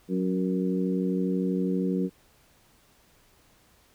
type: harmonic tone with a mistuned harmonic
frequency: 92.5 Hz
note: F#2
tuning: in tune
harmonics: 2 / 3 / 4 / 5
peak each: -26 / -30 / -32 / -34 dBFS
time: 0.08-2.1 s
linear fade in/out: 50 ms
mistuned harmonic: 5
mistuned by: +20 cents
effects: pink hiss -61 dBFS RMS until 3.94 s